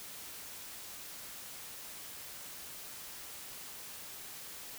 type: silence
effects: white hiss -47 dBFS RMS until 4.78 s